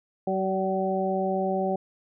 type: harmonic tone with a mistuned harmonic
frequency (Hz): 189.7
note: F#3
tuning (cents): +43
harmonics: 1 / 2 / 3 / 4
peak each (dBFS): -29 / -29 / -29 / -29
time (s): 0.27-1.76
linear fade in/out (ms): 5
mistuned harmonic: 3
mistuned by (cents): +17
effects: none